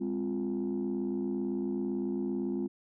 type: chord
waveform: sine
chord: F minor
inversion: first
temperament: equal with one note detuned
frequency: 203.7 / 261.6 / 349.2 Hz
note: Ab3 / C4 / F4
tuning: -33 / 0 / 0 cents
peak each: -33 dBFS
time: 0-2.68 s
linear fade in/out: 20 ms
effects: tanh soft clip ceiling -25 dBFS